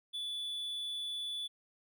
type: tone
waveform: triangle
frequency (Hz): 3458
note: A7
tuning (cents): -31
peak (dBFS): -35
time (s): 0.13-1.48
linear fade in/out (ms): 20
effects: none